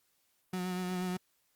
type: tone with vibrato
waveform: 35% pulse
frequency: 182.2 Hz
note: F#3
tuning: 26 cents flat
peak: -31 dBFS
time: 0.53-1.17 s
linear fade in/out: 5 ms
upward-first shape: sine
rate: 8.3 Hz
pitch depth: 24 cents each way
effects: white hiss -74 dBFS RMS until 1.55 s + Opus 48 kbps